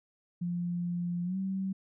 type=tone with pitch glide; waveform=sine; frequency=174.61 to 191.52 Hz; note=F3 to G3; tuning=0 to -40 cents; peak=-30 dBFS; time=0.41-1.73 s; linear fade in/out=10 ms; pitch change=+160 cents; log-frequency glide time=1.24-1.37 s; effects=none